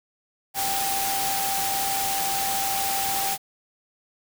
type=tone in noise; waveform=sine; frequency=785 Hz; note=G5; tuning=2 cents sharp; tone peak=-27 dBFS; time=0.54-3.38 s; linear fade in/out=50 ms; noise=white; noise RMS=-27 dBFS; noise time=0.54-3.38 s; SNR=-3 dB; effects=none